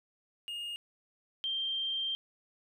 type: tone pair in turn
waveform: triangle / sine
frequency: 2843 / 3164 Hz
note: F7 / G7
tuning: +30 / +15 cents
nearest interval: major second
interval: 185 cents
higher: second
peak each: -35 / -31 dBFS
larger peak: second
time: 0.48-0.76 / 1.44-2.15 s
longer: second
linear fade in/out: 0 ms
effects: none